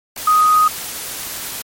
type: tone in noise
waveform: sine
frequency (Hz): 1248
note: D#6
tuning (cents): +5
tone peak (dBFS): -9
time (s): 0.27-0.68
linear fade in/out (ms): 5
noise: white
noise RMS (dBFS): -27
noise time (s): 0.16-1.62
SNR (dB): +15
effects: MP3 64 kbps